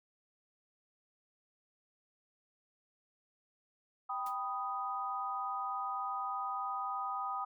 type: chord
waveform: sine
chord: G augmented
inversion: none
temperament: equal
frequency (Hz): 784 / 987.8 / 1244.5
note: G5 / B5 / D#6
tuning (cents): 0 / 0 / 0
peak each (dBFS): -40 / -42 / -37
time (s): 4.09-7.45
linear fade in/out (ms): 10
type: noise with exponential decay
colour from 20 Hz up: white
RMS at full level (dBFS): -47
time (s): 4.26-4.37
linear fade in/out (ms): 5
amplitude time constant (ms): 23
effects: none